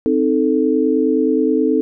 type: chord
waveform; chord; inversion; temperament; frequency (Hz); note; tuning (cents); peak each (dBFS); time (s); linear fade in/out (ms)
sine; A diminished; first; equal; 261.6 / 311.1 / 440; C4 / Eb4 / A4; 0 / 0 / 0; -17; 0.06-1.81; 0
effects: none